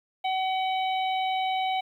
harmonic tone with a mistuned harmonic, 755 Hz, F#5, 35 cents sharp, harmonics 1 / 3 / 4 / 5, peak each -25 / -35 / -37 / -39 dBFS, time 0.24-1.81 s, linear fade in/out 10 ms, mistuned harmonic 5, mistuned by +24 cents, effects 10-bit

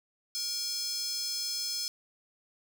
square tone with high-pass filter, 473.4 Hz, A#4, 27 cents sharp, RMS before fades -34 dBFS, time 0.35-1.88 s, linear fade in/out 0 ms, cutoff 5100 Hz, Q 4.6, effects none

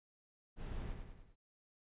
brown noise with echo, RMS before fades -43 dBFS, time 0.56-0.96 s, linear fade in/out 50 ms, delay 100 ms, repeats 4, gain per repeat -5 dB, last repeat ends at 1.36 s, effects resampled to 8000 Hz

